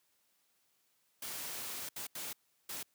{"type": "noise bursts at uneven times", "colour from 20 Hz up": "white", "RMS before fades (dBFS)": -42, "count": 4, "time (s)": [[1.22, 1.89], [1.96, 2.07], [2.15, 2.33], [2.69, 2.83]], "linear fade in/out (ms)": 5, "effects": ["white hiss -75 dBFS RMS until 2.94 s", "high-pass 100 Hz 12 dB/octave"]}